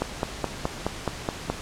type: click train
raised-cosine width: 1 ms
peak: -10 dBFS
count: 8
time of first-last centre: 0.02-1.5 s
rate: 4.73 Hz
effects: pink hiss -37 dBFS RMS until 1.61 s + low-pass 8000 Hz 12 dB/octave